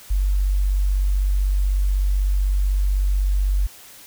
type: tone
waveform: sine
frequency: 48 Hz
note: G1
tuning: 36 cents flat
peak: -16 dBFS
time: 0.1-3.67 s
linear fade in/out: 10 ms
effects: white hiss -44 dBFS RMS until 4.06 s